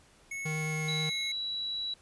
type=tone with pitch glide; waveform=square; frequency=2200 to 2166 Hz; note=C#7 to C#7; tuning=-14 to -41 cents; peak=-36 dBFS; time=0.31-1.32 s; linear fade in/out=5 ms; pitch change=-27 cents; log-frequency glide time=0.51-0.94 s
type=tone with vibrato; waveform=square; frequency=155.56 Hz; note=D#3; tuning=in tune; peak=-33 dBFS; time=0.45-1.1 s; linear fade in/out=10 ms; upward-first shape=triangle; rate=9.3 Hz; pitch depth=9 cents each way
type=tone; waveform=sine; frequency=3917 Hz; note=B7; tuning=15 cents flat; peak=-32 dBFS; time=0.88-1.94 s; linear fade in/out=5 ms
effects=pink hiss -61 dBFS RMS until 2.01 s + resampled to 24000 Hz